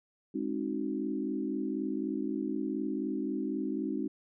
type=chord; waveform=sine; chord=Ab dominant seventh; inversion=none; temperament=equal with one note detuned; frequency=207.7 / 267.1 / 311.1 / 370 Hz; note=Ab3 / C4 / Eb4 / Gb4; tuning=0 / +36 / 0 / 0 cents; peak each=-37 / -35 / -35 / -39 dBFS; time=0.34-4.08 s; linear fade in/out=10 ms; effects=none